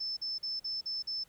sine tone bursts, 5274 Hz, E8, in tune, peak -33 dBFS, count 6, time 0-1.24 s, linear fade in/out 10 ms, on 170 ms, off 44 ms, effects pink hiss -65 dBFS RMS until 1.28 s

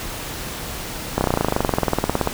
slowing click train, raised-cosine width 1 ms, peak -3 dBFS, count 26, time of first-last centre 1.18-2.274 s, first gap 30 ms, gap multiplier 1.03, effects pink hiss -30 dBFS RMS until 2.33 s

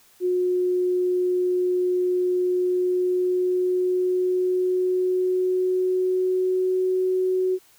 sine tone with pitch glide, 362.1 to 371.2 Hz, F#4 to F#4, -37 to +6 cents, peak -19 dBFS, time 0.2-7.59 s, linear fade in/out 50 ms, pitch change +43 cents, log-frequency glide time 2.51-6.89 s, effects white hiss -56 dBFS RMS until 7.78 s

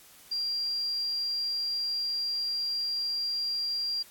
sine tone, 4762 Hz, D8, 23 cents sharp, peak -28 dBFS, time 0.31-4.03 s, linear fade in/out 10 ms, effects white hiss -54 dBFS RMS until 4.1 s + AAC 64 kbps

